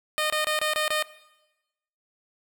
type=tone bursts; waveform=10% pulse; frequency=613 Hz; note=D#5; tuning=26 cents flat; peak=-15 dBFS; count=6; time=0.18-1.025 s; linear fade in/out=0 ms; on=120 ms; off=25 ms; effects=noise-tail reverb RT60 1.0 s tail -18 dB re dry